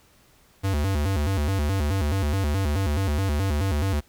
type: tone with vibrato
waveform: square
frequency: 84.6 Hz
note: E2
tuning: 45 cents sharp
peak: -22 dBFS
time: 0.63-4.01 s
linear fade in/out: 20 ms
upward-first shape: square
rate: 4.7 Hz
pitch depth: 240 cents each way
effects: pink hiss -58 dBFS RMS until 4.08 s